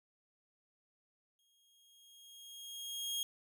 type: tone with exponential growth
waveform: sawtooth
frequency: 3259 Hz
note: G#7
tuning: 33 cents flat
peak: -31 dBFS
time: 1.39-3.23 s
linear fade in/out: 1 ms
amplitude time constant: 400 ms
effects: none